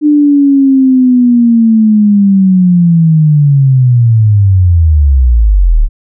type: linear sweep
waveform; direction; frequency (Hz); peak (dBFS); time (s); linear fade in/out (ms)
sine; down; 300.9 to 33.52; -3; 0.01-5.89; 50
effects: none

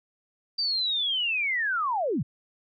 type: linear sweep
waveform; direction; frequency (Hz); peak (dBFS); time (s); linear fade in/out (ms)
sine; down; 4699 to 98; -24; 0.58-2.23; 10
effects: none

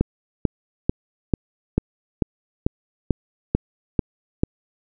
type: click train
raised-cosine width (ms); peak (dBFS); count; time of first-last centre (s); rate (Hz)
3; -4; 11; 0.01-4.435; 2.26
effects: none

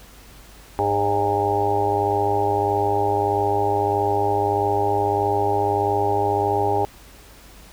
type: harmonic tone with a mistuned harmonic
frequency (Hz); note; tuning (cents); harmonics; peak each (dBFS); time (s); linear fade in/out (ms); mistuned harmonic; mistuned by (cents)
101.6; G#2; -38; 1 / 3 / 4 / 5 / 6 / 7 / 8 / 9; -28 / -31 / -23 / -32 / -29 / -32 / -21 / -29; 0.79-6.85; 0; 5; +62
effects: added 50 Hz sine -47 dBFS peak until 7.72 s + pink hiss -47 dBFS RMS until 7.72 s

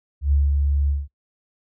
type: tone with ADSR envelope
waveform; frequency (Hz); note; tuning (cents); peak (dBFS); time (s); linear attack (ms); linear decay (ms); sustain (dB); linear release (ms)
sine; 71; C#2; +42; -14; 0.21-1.08; 110; 190; -3; 190
effects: noise-tail reverb RT60 0.1 s tail -21 dB re dry

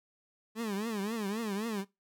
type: tone with vibrato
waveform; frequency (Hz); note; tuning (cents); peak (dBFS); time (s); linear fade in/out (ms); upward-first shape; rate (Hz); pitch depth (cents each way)
30% pulse; 212.7; G#3; +42; -30; 0.55-1.85; 50; triangle; 3.8; 190
effects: noise-tail reverb RT60 0.2 s tail -20 dB re dry

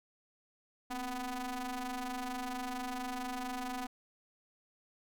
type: ring-modulated tone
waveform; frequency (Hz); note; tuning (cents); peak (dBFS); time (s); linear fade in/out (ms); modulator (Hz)
sawtooth; 246.9; B3; 0; -30; 0.9-3.87; 10; 506
effects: none

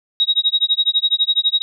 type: tone with tremolo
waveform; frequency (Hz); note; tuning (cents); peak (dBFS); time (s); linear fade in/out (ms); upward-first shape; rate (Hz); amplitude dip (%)
sine; 3800; A#7; +33; -10; 0.2-1.62; 0; sine; 12; 100
effects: none

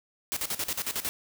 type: noise with tremolo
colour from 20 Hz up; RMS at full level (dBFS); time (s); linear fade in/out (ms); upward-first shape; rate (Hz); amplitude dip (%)
white; -30; 0.32-1.09; 0; square; 11; 80
effects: none

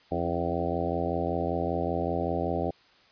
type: harmonic tone with a mistuned harmonic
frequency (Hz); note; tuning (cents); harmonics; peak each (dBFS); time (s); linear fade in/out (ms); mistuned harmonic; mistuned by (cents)
85.2; F2; -42; 1 / 2 / 3 / 4 / 5 / 6 / 7 / 8 / 9; -35 / -35 / -35 / -35 / -35 / -35 / -35 / -35 / -35; 0.11-2.71; 10; 3; +58
effects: white hiss -59 dBFS RMS until 3.11 s + resampled to 11025 Hz

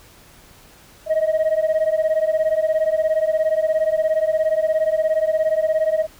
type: beating tone pair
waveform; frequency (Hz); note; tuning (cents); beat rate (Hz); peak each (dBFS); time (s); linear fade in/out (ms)
sine; 622.3 / 639.3; D#5 / D#5; 0 / +47; 17; -17; 1.06-6.07; 50
effects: tanh soft clip ceiling -13 dBFS + pink hiss -48 dBFS RMS until 6.19 s

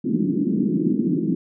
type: band-pass noise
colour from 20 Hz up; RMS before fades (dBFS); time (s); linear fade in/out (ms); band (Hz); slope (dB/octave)
pink; -21; 0.04-1.35; 5; 170 to 340; 48
effects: none

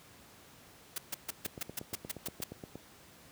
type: noise bursts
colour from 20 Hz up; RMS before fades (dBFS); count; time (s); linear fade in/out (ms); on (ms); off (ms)
white; -36; 10; 0.96-2.44; 5; 22; 140
type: click train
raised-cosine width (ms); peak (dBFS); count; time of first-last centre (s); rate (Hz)
2; -29; 12; 1.46-2.756; 8.49
effects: pink hiss -57 dBFS RMS until 3.31 s + high-pass 80 Hz 12 dB/octave

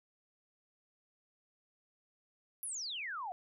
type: exponential sweep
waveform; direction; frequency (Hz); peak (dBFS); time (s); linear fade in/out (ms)
sine; down; 11650 to 693; -38; 2.63-3.32; 0
effects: none

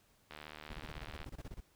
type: click train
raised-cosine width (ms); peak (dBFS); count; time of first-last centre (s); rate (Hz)
0.3; -31; 72; 0.31-1.243; 76.1
type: noise bursts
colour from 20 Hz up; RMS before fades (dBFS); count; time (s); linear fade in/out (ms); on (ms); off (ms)
brown; -45; 15; 0.7-1.605; 5; 37; 25
effects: pink hiss -70 dBFS RMS until 1.75 s

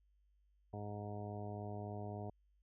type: harmonic tone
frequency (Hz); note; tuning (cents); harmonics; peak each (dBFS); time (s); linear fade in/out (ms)
103.5; G#2; -5; 1 / 2 / 3 / 4 / 5 / 6 / 7 / 8 / 9; -45 / -50 / -54 / -51 / -59 / -52 / -51 / -63 / -59; 0.73-2.3; 5
effects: added 50 Hz sine -70 dBFS peak until 2.62 s

